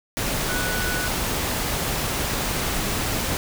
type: tone in noise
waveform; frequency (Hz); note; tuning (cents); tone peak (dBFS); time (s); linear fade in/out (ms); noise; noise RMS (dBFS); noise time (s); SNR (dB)
sine; 1480; F#6; 0; -28; 0.49-1.08; 0; pink; -25; 0.17-3.37; -6
effects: none